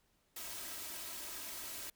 white noise with comb filter, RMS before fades -45 dBFS, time 0.36-1.9 s, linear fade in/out 5 ms, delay 3.1 ms, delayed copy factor +0.55, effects pink hiss -75 dBFS RMS until 1.95 s

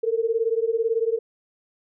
sine beating tone pair, 446.1 / 464.1 Hz, A4 / A#4, +24 / -8 cents, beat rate 18 Hz, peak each -23 dBFS, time 0.03-1.19 s, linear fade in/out 10 ms, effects none

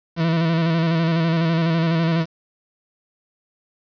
40% pulse tone with vibrato, 164.81 Hz, E3, in tune, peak -16 dBFS, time 0.16-2.26 s, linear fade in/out 50 ms, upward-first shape square, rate 12 Hz, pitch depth 36 cents each way, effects resampled to 11025 Hz + 7-bit

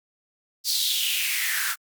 white noise with high-pass filter sweep, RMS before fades -25 dBFS, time 0.64-1.76 s, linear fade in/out 50 ms, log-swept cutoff 4700 to 1400 Hz, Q 5.5, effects Opus 48 kbps

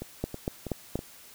two click trains, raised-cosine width 2 ms, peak -15 / -22 dBFS, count 4 / 4, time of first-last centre 0.24-0.956 / 0.02-0.991 s, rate 4.19 / 3.09 Hz, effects white hiss -51 dBFS RMS until 1.34 s

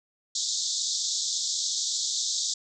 white band-pass noise, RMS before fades -29 dBFS, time 0.35-2.54 s, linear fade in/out 5 ms, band 3500 to 7500 Hz, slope 96 dB/octave, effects none

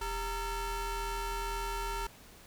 30% pulse ring-modulated tone, 440 Hz, A4, in tune, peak -28 dBFS, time 0.01-2.07 s, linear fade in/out 5 ms, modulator 481 Hz, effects pink hiss -55 dBFS RMS until 2.46 s

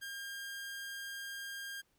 sawtooth tone, 1608 Hz, G6, 44 cents sharp, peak -38 dBFS, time 0.01-1.82 s, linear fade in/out 20 ms, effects pink hiss -75 dBFS RMS until 1.98 s

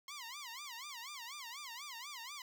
10% pulse tone with vibrato, 1046.5 Hz, C6, in tune, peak -37 dBFS, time 0.08-2.42 s, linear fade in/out 2 ms, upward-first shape sine, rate 4.1 Hz, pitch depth 240 cents each way, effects none

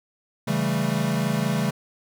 square chord, A dominant seventh, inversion first, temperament equal, 138.59 / 164.81 / 196 / 220 Hz, C#3 / E3 / G3 / A3, 0 / 0 / 0 / 0 cents, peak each -28 dBFS, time 0.47-1.71 s, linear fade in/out 10 ms, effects none

